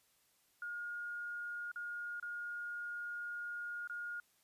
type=tone with dropouts; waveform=sine; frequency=1427 Hz; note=F6; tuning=37 cents sharp; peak=-40 dBFS; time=0.62-4.2 s; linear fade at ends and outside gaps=2 ms; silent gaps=1.716-1.759 / 2.199-2.226 / 3.874-3.897 s; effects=white hiss -73 dBFS RMS until 4.43 s + resampled to 32000 Hz